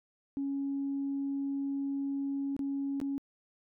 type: tone with dropouts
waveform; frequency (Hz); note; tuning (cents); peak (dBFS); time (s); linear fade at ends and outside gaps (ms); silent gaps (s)
sine; 277.2; C#4; 0; -30; 0.37-3.18; 0; 2.565-2.592 / 3.001-3.014
effects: tanh soft clip ceiling -26 dBFS